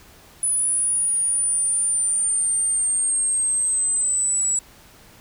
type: linear sweep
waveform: sine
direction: down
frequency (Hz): 9956 to 7790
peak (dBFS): -17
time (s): 0.43-4.59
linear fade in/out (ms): 2
effects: tanh soft clip ceiling -15 dBFS + pink hiss -49 dBFS RMS until 5.2 s